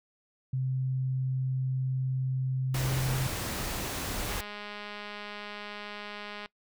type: tone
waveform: sine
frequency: 130.5 Hz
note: C3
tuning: 4 cents flat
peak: -27 dBFS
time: 0.53-3.27 s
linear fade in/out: 5 ms
type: noise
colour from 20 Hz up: pink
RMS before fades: -34 dBFS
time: 2.74-4.41 s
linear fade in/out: 5 ms
type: click train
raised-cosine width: 0.3 ms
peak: -25 dBFS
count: 450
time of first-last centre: 4.29-6.459 s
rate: 207 Hz
effects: noise-tail reverb RT60 0.1 s tail -21 dB re dry